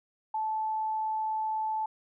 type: tone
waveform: sine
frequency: 872 Hz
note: A5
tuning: 16 cents flat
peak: -28 dBFS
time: 0.34-1.86 s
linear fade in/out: 5 ms
effects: none